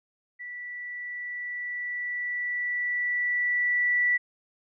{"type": "tone with level ramp", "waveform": "sine", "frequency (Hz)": 1960, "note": "B6", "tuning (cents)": -14, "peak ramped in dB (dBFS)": [-36, -20], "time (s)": [0.39, 4.18], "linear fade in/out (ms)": 20, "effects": []}